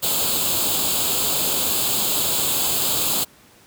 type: noise with comb filter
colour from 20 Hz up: white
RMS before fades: -21 dBFS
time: 0.02-3.25 s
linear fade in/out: 20 ms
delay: 0.26 ms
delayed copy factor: +0.75
effects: pink hiss -51 dBFS RMS until 3.66 s + high-pass 80 Hz 12 dB/octave